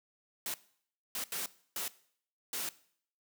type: noise bursts at uneven times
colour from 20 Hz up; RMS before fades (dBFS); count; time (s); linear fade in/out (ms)
white; -37; 5; 0.46-0.54 / 1.15-1.24 / 1.32-1.46 / 1.76-1.88 / 2.53-2.69; 2
effects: noise-tail reverb RT60 0.6 s tail -19 dB re dry + high-pass 150 Hz 12 dB/octave